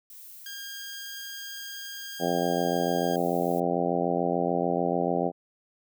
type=noise; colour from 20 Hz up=violet; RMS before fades=-46 dBFS; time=0.1-3.6 s; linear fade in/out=2 ms
type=tone; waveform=15% pulse; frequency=1615 Hz; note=G#6; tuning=49 cents flat; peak=-31 dBFS; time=0.46-3.16 s; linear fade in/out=2 ms
type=harmonic tone; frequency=86.8 Hz; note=F2; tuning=10 cents flat; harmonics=2 / 3 / 4 / 5 / 6 / 7 / 8 / 9; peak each=-32 / -32 / -32 / -32 / -32 / -32 / -32 / -32 dBFS; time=2.19-5.32 s; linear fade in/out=50 ms
effects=none